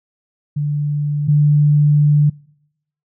sine tone pair in turn, 146.83 / 147.65 Hz, D3 / D3, 0 / +10 cents, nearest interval unison, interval 10 cents, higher second, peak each -16 / -9 dBFS, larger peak second, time 0.56-1.28 / 1.28-2.3 s, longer second, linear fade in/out 10 ms, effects noise-tail reverb RT60 0.8 s tail -26 dB re dry

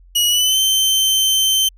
sawtooth tone with pitch glide, 2908 to 3099 Hz, F#7 to G7, -31 to -21 cents, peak -10 dBFS, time 0.15-1.69 s, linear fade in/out 10 ms, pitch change +110 cents, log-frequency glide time 0.28-0.59 s, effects added 44 Hz sine -43 dBFS peak until 1.77 s

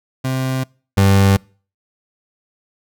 30% pulse tone pair in turn, 130.81 / 98 Hz, C3 / G2, 0 / 0 cents, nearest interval perfect fourth, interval 500 cents, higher first, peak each -15 / -7 dBFS, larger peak second, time 0.24-0.64 / 0.97-1.37 s, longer neither, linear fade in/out 10 ms, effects noise-tail reverb RT60 0.4 s tail -26 dB re dry

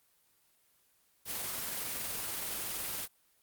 white noise with amplitude modulation, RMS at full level -36 dBFS, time 1.25-3.08 s, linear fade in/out 50 ms, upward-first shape sine, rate 21.4 Hz, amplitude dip 25%, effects white hiss -70 dBFS RMS until 3.42 s + Opus 24 kbps

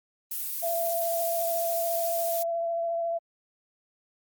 violet noise, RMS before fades -32 dBFS, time 0.31-2.43 s, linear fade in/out 5 ms
sine tone with vibrato, 674 Hz, E5, 38 cents sharp, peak -26 dBFS, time 0.62-3.19 s, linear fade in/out 20 ms, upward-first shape triangle, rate 14 Hz, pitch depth 18 cents each way
effects Opus 24 kbps

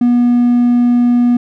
triangle tone, 242.2 Hz, B3, 34 cents flat, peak -5 dBFS, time 0.01-1.37 s, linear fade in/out 5 ms, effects tanh soft clip ceiling -1 dBFS

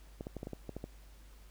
clicks, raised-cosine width 2 ms, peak -27 dBFS, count 9, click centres 0.209 / 0.269 / 0.367 / 0.431 / 0.471 / 0.533 / 0.693 / 0.766 / 0.841 s, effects added 50 Hz sine -53 dBFS peak until 1.5 s + pink hiss -63 dBFS RMS until 1.5 s

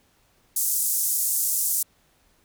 white band-pass noise, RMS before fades -24 dBFS, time 0.56-1.83 s, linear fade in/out 5 ms, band 6900 to 15000 Hz, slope 24 dB/octave, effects pink hiss -63 dBFS RMS until 2.44 s

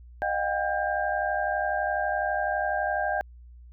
sine tone cluster, 616 / 719 / 791 / 1596 Hz, D#5 / F#5 / G5 / G6, -17 / -50 / +15 / +31 cents, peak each -30 dBFS, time 0.22-3.21 s, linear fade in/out 0 ms, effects added 60 Hz sine -45 dBFS peak until 3.72 s

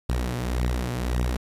sawtooth beating tone pair, 60.1 / 61.9 Hz, B1 / B1, -46 / +5 cents, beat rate 1.8 Hz, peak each -24 / -22 dBFS, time 0.09-1.37 s, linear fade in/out 5 ms, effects resampled to 32000 Hz + 8-bit

